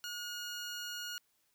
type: tone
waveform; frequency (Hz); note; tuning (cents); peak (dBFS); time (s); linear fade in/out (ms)
15% pulse; 1440; F#6; -47; -33; 0.04-1.18; 0
effects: white hiss -75 dBFS RMS until 1.54 s